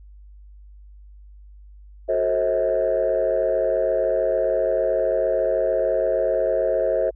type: chord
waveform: sine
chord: F# diminished seventh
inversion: none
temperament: just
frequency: 370 / 444 / 532.8 / 639.4 Hz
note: F#4 / A4 / C5 / Eb5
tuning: 0 / +16 / +31 / +47 cents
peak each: -27 / -25 / -21 / -21 dBFS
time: 2.08-7.11 s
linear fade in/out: 20 ms
effects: tanh soft clip ceiling -12 dBFS + added 50 Hz sine -42 dBFS peak until 7.15 s